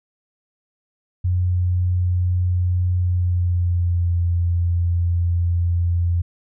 sine tone with pitch glide, 89.8 to 86.49 Hz, F2 to F2, +49 to -16 cents, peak -16 dBFS, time 1.24-6.22 s, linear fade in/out 10 ms, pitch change -65 cents, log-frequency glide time 3-4.17 s, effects none

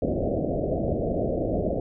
white low-pass noise, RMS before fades -26 dBFS, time 0.02-1.8 s, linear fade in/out 2 ms, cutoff 680 Hz, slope 96 dB/octave, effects none

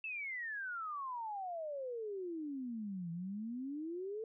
sine exponential two-way sweep, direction down then up, 2674 to 164.81 to 452.5 Hz, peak -39 dBFS, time 0.04-4.24 s, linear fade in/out 2 ms, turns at 3.11 s, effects none

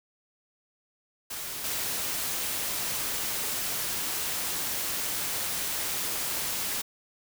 white noise with level steps, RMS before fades -36 / -31 dBFS, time 1.3-6.82 s, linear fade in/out 10 ms, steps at 1.64 s, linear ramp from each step 2 ms, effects none

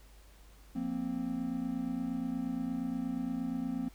triangle chord, F suspended fourth, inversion none, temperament equal, 174.61 / 233.1 / 261.6 Hz, F3 / Bb3 / C4, 0 / 0 / 0 cents, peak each -39 / -35 / -33 dBFS, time 0.75-3.89 s, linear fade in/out 10 ms, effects added 50 Hz sine -54 dBFS peak until 3.94 s + pink hiss -62 dBFS RMS until 3.94 s

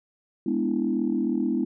sine chord, E dominant seventh, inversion first, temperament equal, 207.7 / 246.9 / 293.7 / 329.6 Hz, G#3 / B3 / D4 / E4, 0 / 0 / 0 / 0 cents, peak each -28 / -26 / -29 / -27 dBFS, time 0.46-1.65 s, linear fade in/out 5 ms, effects tanh soft clip ceiling -13 dBFS

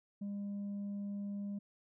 sine tone, 201.8 Hz, G#3, 49 cents flat, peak -35 dBFS, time 0.21-1.59 s, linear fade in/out 10 ms, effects tanh soft clip ceiling -37 dBFS

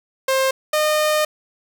sawtooth tone pair in turn, 530 / 610.9 Hz, C5 / D#5, +22 / -32 cents, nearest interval major second, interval 246 cents, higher second, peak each -12 dBFS, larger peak neither, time 0.28-0.51 / 0.73-1.25 s, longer second, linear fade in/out 5 ms, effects none

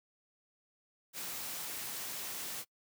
white noise, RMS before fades -41 dBFS, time 1.13-2.65 s, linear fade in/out 50 ms, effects noise-tail reverb RT60 0.1 s tail -24 dB re dry + high-pass 100 Hz 12 dB/octave

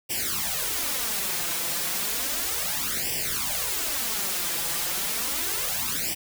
white noise with flanger, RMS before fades -28 dBFS, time 0.09-6.15 s, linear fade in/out 20 ms, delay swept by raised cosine 0.37 to 5.97 ms, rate 0.33 Hz, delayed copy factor +0.85, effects none

